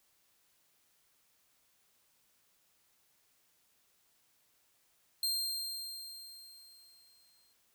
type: tone with exponential decay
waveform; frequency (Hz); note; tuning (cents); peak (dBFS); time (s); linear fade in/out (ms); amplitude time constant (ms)
sawtooth; 4186; C8; 0; -27; 5.23-7.53; 2; 500
effects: white hiss -72 dBFS RMS until 7.74 s